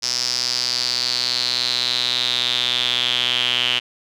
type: tone with band-pass filter sweep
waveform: sawtooth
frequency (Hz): 123.5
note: B2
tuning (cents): 0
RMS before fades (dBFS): -21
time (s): 0.02-3.8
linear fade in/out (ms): 20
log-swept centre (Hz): 5300 to 3000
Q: 7.2
effects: none